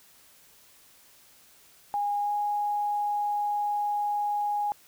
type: tone with pitch glide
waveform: sine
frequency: 819 to 826.6 Hz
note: G#5 to G#5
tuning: -24 to -8 cents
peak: -25 dBFS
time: 1.94-4.72 s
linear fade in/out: 0 ms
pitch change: +16 cents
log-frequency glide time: 2.2-2.32 s
effects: white hiss -57 dBFS RMS until 4.87 s